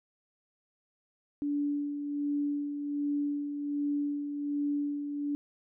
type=tone with tremolo; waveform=sine; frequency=289.2 Hz; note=D4; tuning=27 cents flat; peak=-27 dBFS; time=1.42-5.35 s; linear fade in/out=0 ms; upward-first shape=sine; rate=1.3 Hz; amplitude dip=50%; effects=none